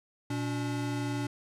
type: tone pair together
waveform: square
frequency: 120 / 287.4 Hz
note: B2 / D4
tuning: -49 / -37 cents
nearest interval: octave + minor third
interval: 1512 cents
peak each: -34 / -34 dBFS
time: 0.3-1.27 s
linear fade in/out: 5 ms
effects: low-pass 10000 Hz 12 dB/octave